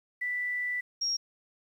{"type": "tone pair in turn", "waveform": "sine", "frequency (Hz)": [1975.5, 5588], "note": ["B6", "F8"], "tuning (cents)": [0, 0], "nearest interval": "octave + tritone", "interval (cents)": 1800, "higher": "second", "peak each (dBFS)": [-29, -27], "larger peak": "second", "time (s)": [[0.21, 0.81], [1.01, 1.17]], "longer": "first", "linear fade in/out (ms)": 10, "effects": ["10-bit"]}